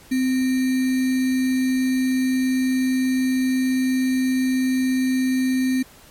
sine tone with sample-and-hold, 258.4 Hz, C4, 21 cents flat, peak -17 dBFS, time 0.11-5.83 s, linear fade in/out 10 ms, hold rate 2100 Hz, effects pink hiss -48 dBFS RMS until 6.1 s + MP3 64 kbps

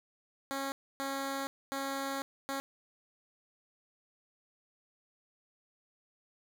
10% pulse tone bursts at uneven times, 273.3 Hz, C#4, 24 cents flat, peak -26 dBFS, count 4, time 0.51-0.72 / 1-1.47 / 1.72-2.22 / 2.49-2.6 s, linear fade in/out 0 ms, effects none

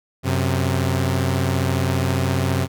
sawtooth tone pair together, 92.5 / 131.42 Hz, F#2 / C3, 0 / +8 cents, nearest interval tritone, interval 608 cents, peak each -17 / -17 dBFS, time 0.23-2.68 s, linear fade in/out 50 ms, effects none

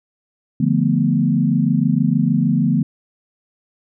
sine chord, B half-diminished seventh, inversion first, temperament equal with one note detuned, 146.83 / 173.01 / 220 / 246.9 Hz, D3 / F3 / A3 / B3, 0 / -16 / 0 / 0 cents, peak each -19 dBFS, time 0.6-2.83 s, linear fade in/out 5 ms, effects none

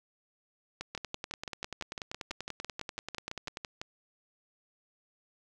two click trains, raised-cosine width 0.2 ms, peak -20 / -20 dBFS, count 19 / 28, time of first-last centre 0.81-3.815 / 0.95-3.571 s, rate 5.99 / 10.3 Hz, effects none

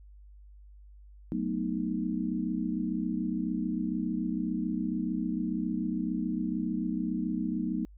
sine chord, B dominant seventh, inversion second, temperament equal, 185 / 220 / 246.9 / 311.1 Hz, F#3 / A3 / B3 / D#4, 0 / 0 / 0 / 0 cents, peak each -34 dBFS, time 1.32-7.85 s, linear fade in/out 0 ms, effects added 50 Hz sine -49 dBFS peak until 7.97 s

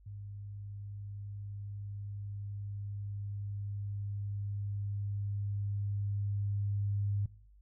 sine tone with level ramp, 101.2 Hz, G#2, 44 cents flat, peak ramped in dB -42 to -29 dBFS, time 0.06-7.26 s, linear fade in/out 5 ms, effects noise-tail reverb RT60 0.5 s tail -20 dB re dry + added 50 Hz sine -57 dBFS peak until 7.61 s

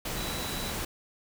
sine tone in noise, 3932 Hz, B7, 8 cents flat, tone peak -40 dBFS, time 0.17-0.72 s, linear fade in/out 5 ms, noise pink, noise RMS -34 dBFS, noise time 0.05-0.85 s, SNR -9 dB, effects none

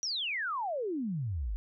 sine exponential sweep, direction down, 5920 to 44.71 Hz, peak -31 dBFS, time 0.03-1.56 s, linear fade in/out 0 ms, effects none

